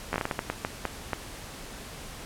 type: slowing click train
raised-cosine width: 0.5 ms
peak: -12 dBFS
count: 12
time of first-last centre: 0.13-1.132 s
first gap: 12 ms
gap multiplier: 1.37
effects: pink hiss -42 dBFS RMS until 2.25 s + low-pass 12000 Hz 12 dB/octave